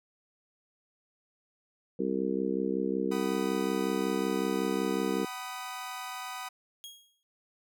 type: harmonic tone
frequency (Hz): 65.41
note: C2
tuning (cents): 0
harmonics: 3 / 4 / 5 / 6 / 7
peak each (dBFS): -34 / -34 / -34 / -34 / -34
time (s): 1.99-5.25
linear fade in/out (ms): 5
type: chord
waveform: sawtooth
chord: B major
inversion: second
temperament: equal with one note detuned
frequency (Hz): 756.4 / 987.8 / 1244.5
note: F#5 / B5 / D#6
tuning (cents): +38 / 0 / 0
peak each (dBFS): -38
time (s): 3.11-6.49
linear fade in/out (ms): 10
type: tone with exponential decay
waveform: sawtooth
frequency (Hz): 3282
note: G#7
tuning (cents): -21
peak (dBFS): -37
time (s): 6.84-7.23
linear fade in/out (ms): 0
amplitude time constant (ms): 83
effects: none